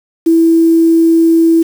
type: tone with quantisation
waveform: sine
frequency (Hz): 329.6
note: E4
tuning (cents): 0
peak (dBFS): -5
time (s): 0.26-1.63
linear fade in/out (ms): 10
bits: 5
effects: none